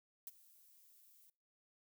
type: noise with ADSR envelope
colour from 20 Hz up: violet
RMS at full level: -45 dBFS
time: 0.27-1.3 s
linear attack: 3 ms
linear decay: 28 ms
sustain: -21 dB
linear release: 3 ms
effects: noise-tail reverb RT60 0.4 s tail -25 dB re dry